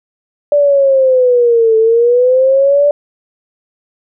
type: linear two-way sweep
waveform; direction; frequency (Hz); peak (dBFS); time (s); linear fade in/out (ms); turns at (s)
sine; down then up; 586 to 440 to 586; -6; 0.52-2.91; 2; 1.77
effects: none